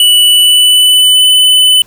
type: tone with pitch glide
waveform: square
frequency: 2960 to 3007 Hz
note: F#7 to F#7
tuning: 0 to +27 cents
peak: -4 dBFS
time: 0-1.82 s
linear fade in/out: 2 ms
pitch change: +27 cents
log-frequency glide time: 0.19-1.25 s
effects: pink hiss -44 dBFS RMS until 1.86 s